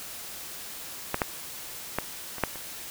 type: clicks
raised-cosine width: 0.5 ms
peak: -10 / -8 / -10 / -23 / -7 / -25 dBFS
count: 6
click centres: 1.144 / 1.218 / 1.986 / 2.383 / 2.437 / 2.557 s
effects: white hiss -40 dBFS RMS until 2.9 s